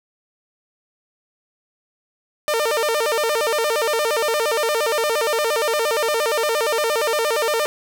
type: tone with vibrato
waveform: sawtooth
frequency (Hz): 523.3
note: C5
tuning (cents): 0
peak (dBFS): -14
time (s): 2.48-7.66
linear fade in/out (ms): 0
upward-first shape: square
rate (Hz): 8.6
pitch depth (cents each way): 240
effects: none